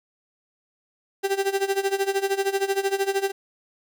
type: tone with tremolo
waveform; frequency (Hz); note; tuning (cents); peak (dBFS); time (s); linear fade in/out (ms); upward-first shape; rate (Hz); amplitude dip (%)
35% pulse; 392; G4; 0; -17; 1.23-3.32; 20; sine; 13; 85
effects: none